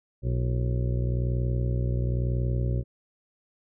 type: harmonic tone with a mistuned harmonic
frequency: 61 Hz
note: B1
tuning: 21 cents flat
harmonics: 1 / 2 / 3 / 4 / 5 / 6 / 7 / 8 / 9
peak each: -27 / -26 / -38 / -41 / -44 / -39 / -43 / -48 / -42 dBFS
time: 0.22-2.84 s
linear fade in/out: 50 ms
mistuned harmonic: 5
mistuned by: +110 cents
effects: none